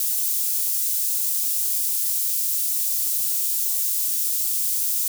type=high-pass noise; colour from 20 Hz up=white; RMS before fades=-23 dBFS; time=0-5.08 s; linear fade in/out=2 ms; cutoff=7900 Hz; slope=12 dB/octave; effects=none